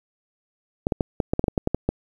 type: clicks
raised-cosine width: 2 ms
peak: -7 dBFS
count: 12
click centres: 0.869 / 0.922 / 1.008 / 1.202 / 1.335 / 1.394 / 1.441 / 1.482 / 1.578 / 1.674 / 1.746 / 1.89 s
effects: 8-bit